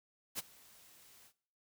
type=noise with ADSR envelope; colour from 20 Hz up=white; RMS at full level=-37 dBFS; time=0.35-1.33 s; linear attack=37 ms; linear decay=24 ms; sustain=-24 dB; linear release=70 ms; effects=noise-tail reverb RT60 0.6 s tail -20 dB re dry